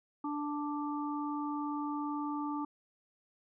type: harmonic tone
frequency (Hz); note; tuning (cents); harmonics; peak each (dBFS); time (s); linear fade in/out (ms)
293.7; D4; 0; 1 / 3 / 4; -35 / -40 / -41; 0.24-2.65; 5
effects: none